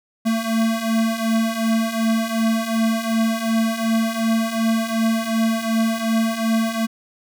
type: beating tone pair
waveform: square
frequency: 223 / 225.7 Hz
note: A3 / A3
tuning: +23 / +44 cents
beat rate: 2.7 Hz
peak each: -24 / -20 dBFS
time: 0.25-6.87 s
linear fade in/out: 20 ms
effects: none